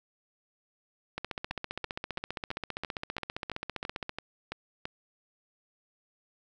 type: two click trains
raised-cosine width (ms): 0.3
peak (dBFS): -19 / -18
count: 11 / 45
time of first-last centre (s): 1.51-4.854 / 1.18-4.094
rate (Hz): 2.99 / 15.1
effects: none